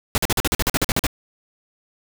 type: noise bursts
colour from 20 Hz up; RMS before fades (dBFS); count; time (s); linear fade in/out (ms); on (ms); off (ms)
pink; -19; 13; 0.15-1.067; 0; 29; 45
effects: none